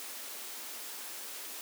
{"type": "high-pass noise", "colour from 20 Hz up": "white", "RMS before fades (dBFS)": -43, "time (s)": [0, 1.61], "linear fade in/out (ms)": 0, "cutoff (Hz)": 230, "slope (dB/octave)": 96, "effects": []}